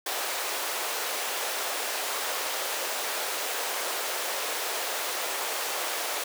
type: high-pass noise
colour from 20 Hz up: pink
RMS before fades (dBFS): -31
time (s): 0.06-6.24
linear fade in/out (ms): 5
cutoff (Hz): 460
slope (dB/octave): 24
effects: none